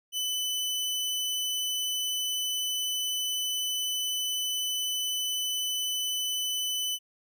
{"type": "tone", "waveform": "sawtooth", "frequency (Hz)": 3004, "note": "F#7", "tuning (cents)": 26, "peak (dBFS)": -25, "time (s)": [0.12, 6.99], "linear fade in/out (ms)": 50, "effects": []}